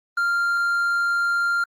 triangle tone, 1393 Hz, F6, 5 cents flat, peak -17 dBFS, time 0.17-1.64 s, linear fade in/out 5 ms, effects Opus 24 kbps

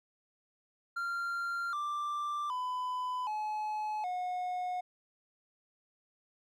triangle tone with pitch steps, 1386 / 1179 / 1003 / 853.2 / 725.8 Hz, F6 / D6 / B5 / G#5 / F#5, -14 / +6 / +26 / +46 / -34 cents, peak -31 dBFS, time 0.96-4.81 s, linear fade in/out 10 ms, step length 770 ms, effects none

